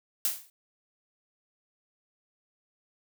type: noise with exponential decay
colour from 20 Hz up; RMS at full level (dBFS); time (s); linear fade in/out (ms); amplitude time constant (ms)
blue; -24; 0.25-0.5; 1; 54
effects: none